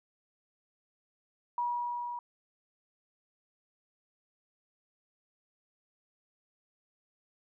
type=tone with level ramp; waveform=sine; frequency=963 Hz; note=B5; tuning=44 cents flat; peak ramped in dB=-28 to -36 dBFS; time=1.58-2.19 s; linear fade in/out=2 ms; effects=none